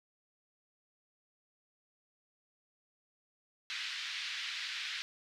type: band-pass noise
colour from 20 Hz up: white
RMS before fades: -40 dBFS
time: 3.7-5.02 s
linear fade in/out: 0 ms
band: 1600 to 4200 Hz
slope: 24 dB/octave
effects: none